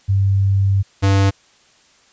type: tone pair in turn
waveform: sine / square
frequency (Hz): 98 / 98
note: G2 / G2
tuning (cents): 0 / 0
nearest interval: unison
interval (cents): 0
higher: neither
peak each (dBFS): -12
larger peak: neither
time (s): 0.08-0.83 / 1.02-1.31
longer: first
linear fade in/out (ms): 20
effects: white hiss -53 dBFS RMS until 2.12 s + resampled to 16000 Hz